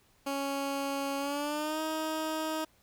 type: tone with pitch glide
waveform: 15% pulse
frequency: 277.2 to 314.8 Hz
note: C#4 to D#4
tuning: 0 to +20 cents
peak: -25 dBFS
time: 0.26-2.65 s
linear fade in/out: 10 ms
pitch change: +220 cents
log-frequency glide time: 1.18-1.81 s
effects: pink hiss -66 dBFS RMS until 2.82 s